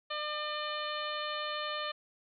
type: harmonic tone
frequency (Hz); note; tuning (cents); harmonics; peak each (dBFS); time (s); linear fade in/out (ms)
601; D5; +40; 1 / 2 / 3 / 4 / 5 / 6 / 7; -40 / -38 / -42 / -46 / -42 / -44 / -45; 0.1-1.92; 10
effects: none